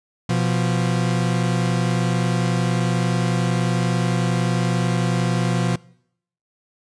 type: tone pair together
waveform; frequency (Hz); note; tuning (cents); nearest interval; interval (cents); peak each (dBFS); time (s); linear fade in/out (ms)
40% pulse; 123.47 / 174.61; B2 / F3; 0 / 0; tritone; 600; -20; 0.29-5.76; 5
effects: noise-tail reverb RT60 0.7 s tail -23 dB re dry + resampled to 22050 Hz